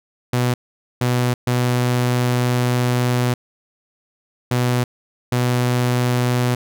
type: tone bursts at uneven times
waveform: sawtooth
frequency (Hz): 123.47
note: B2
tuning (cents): 0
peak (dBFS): -12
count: 5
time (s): 0.33-0.54 / 1.01-1.34 / 1.47-3.34 / 4.51-4.84 / 5.32-6.55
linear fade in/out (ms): 5
effects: none